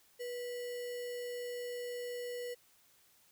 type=tone with sample-and-hold; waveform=sine; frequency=487.1 Hz; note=B4; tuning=24 cents flat; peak=-38 dBFS; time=0.19-2.55 s; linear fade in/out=20 ms; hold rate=2450 Hz; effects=white hiss -67 dBFS RMS until 3.31 s